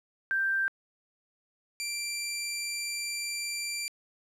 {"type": "tone pair in turn", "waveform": ["sine", "15% pulse"], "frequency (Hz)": [1573, 2357], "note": ["G6", "D7"], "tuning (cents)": [6, 6], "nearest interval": "perfect fifth", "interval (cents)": 700, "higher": "second", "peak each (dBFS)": -25, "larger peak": "neither", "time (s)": [[0.31, 0.68], [1.8, 3.88]], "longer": "second", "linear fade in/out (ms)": 0, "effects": ["low-pass 12000 Hz 12 dB/octave", "10-bit"]}